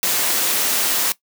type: noise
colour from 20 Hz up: white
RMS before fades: -19 dBFS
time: 0.03-1.12 s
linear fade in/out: 0 ms
effects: noise-tail reverb RT60 0.1 s tail -18 dB re dry + high-pass 200 Hz 12 dB/octave